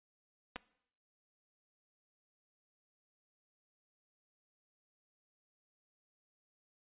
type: clicks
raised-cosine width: 0.3 ms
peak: -25 dBFS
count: 2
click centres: 0.559 / 0.563 s
effects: noise-tail reverb RT60 0.7 s tail -20 dB re dry + resampled to 8000 Hz